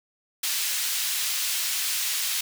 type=high-pass noise; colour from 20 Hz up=pink; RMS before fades=-27 dBFS; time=0.43-2.41 s; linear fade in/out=5 ms; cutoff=2900 Hz; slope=12 dB/octave; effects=none